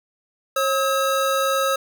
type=tone pair together; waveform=square; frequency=541 / 1283.2 Hz; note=C#5 / E6; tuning=-42 / -47 cents; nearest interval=octave + minor third; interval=1495 cents; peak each=-22 dBFS; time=0.56-1.76 s; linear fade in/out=5 ms; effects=none